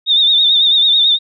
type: tone with vibrato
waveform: sine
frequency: 3644 Hz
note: A#7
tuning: 40 cents flat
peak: -8 dBFS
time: 0.06-1.19 s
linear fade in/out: 50 ms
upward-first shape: triangle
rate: 9.1 Hz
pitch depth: 75 cents each way
effects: none